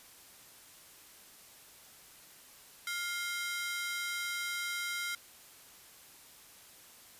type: ring-modulated tone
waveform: sawtooth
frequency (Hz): 1760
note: A6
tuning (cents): 0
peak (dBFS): -28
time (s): 2.87-5.15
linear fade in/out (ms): 2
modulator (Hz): 358
effects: white hiss -56 dBFS RMS until 7.19 s + resampled to 32000 Hz